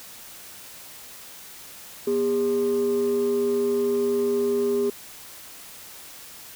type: tone pair together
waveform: sine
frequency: 242.7 / 404.4 Hz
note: B3 / G#4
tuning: -30 / -46 cents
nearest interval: major sixth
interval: 884 cents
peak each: -26 / -19 dBFS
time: 2.07-4.9 s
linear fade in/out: 5 ms
effects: tanh soft clip ceiling -17 dBFS + white hiss -43 dBFS RMS until 6.55 s